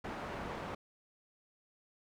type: low-pass noise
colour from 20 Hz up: white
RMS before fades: -42 dBFS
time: 0.04-0.75 s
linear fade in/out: 5 ms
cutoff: 1100 Hz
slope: 12 dB/octave
effects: none